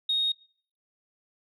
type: tone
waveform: sine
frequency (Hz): 3729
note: A#7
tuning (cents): 0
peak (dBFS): -22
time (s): 0.09-0.32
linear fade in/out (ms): 5
effects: noise-tail reverb RT60 0.6 s tail -26 dB re dry + tanh soft clip ceiling -18 dBFS